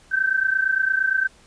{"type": "tone pair together", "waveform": "sine", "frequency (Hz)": [1539.3, 1568], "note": ["G6", "G6"], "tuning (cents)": [-32, 0], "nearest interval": "unison", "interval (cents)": 32, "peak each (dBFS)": [-20, -22], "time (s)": [0.11, 1.28], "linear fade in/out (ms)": 20, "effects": ["pink hiss -53 dBFS RMS until 1.46 s", "resampled to 22050 Hz"]}